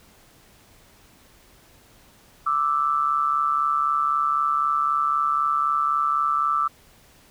sine tone pair together, 1174.7 / 1318.6 Hz, D6 / E6, 0 / 0 cents, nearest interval major second, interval 200 cents, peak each -22 dBFS, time 2.46-6.68 s, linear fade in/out 10 ms, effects pink hiss -54 dBFS RMS until 7.3 s

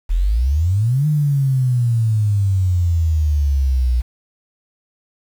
sine exponential two-way sweep, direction up then down, 38.87 to 153.4 to 59.6 Hz, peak -13 dBFS, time 0.09-4.02 s, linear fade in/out 20 ms, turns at 1.07 s, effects 7-bit

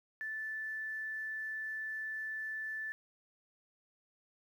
sine tone with quantisation, 1754 Hz, A6, 6 cents flat, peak -37 dBFS, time 0.21-2.92 s, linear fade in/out 0 ms, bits 11, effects none

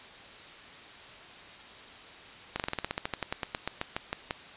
slowing click train, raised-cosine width 0.3 ms, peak -14 dBFS, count 20, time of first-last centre 2.56-4.309 s, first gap 38 ms, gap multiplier 1.09, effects white hiss -48 dBFS RMS until 4.56 s + resampled to 8000 Hz

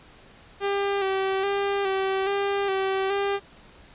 sawtooth tone with vibrato, 392 Hz, G4, in tune, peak -19 dBFS, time 0.6-3.4 s, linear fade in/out 50 ms, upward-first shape square, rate 1.2 Hz, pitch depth 32 cents each way, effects pink hiss -51 dBFS RMS until 3.94 s + resampled to 8000 Hz

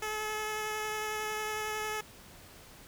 10% pulse tone with vibrato, 429 Hz, A4, 44 cents flat, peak -25 dBFS, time 0.02-2.01 s, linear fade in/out 5 ms, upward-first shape sine, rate 11 Hz, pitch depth 10 cents each way, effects pink hiss -53 dBFS RMS until 2.87 s

